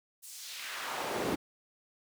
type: noise with high-pass filter sweep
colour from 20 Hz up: brown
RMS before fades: -37 dBFS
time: 0.22-1.36 s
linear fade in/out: 20 ms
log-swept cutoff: 9400 to 220 Hz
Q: 1.2
effects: none